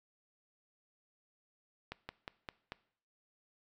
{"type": "slowing click train", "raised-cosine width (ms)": 0.3, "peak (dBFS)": -25, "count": 5, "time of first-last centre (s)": [1.92, 2.721], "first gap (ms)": 170, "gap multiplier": 1.11, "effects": ["noise-tail reverb RT60 0.6 s tail -20 dB re dry"]}